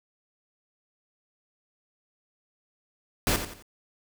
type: noise with echo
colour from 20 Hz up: pink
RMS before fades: -24 dBFS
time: 3.27-3.36 s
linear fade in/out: 0 ms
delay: 88 ms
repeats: 3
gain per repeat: -9 dB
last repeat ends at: 3.624 s
effects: none